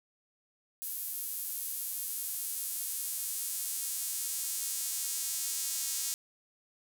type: tone with high-pass filter sweep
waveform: square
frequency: 146.83 Hz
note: D3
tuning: in tune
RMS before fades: -36 dBFS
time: 0.82-6.14 s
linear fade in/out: 0 ms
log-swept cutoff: 12000 to 7100 Hz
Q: 1.2
effects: none